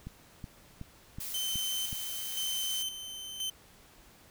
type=click train; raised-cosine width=5 ms; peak=-28 dBFS; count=6; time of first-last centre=0.07-1.929 s; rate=2.69 Hz
type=noise; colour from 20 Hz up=blue; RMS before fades=-39 dBFS; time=1.2-2.83 s; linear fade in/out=5 ms
type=tone with tremolo; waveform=sawtooth; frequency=3079 Hz; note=G7; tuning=32 cents flat; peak=-29 dBFS; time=1.34-3.5 s; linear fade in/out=5 ms; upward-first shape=square; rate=0.97 Hz; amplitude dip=60%
effects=pink hiss -58 dBFS RMS until 4.3 s